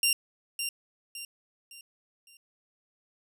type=tone with echo; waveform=15% pulse; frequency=2777 Hz; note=F7; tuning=10 cents flat; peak=-15 dBFS; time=0.03-0.13 s; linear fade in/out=2 ms; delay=560 ms; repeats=4; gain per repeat=-8 dB; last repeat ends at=2.37 s; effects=none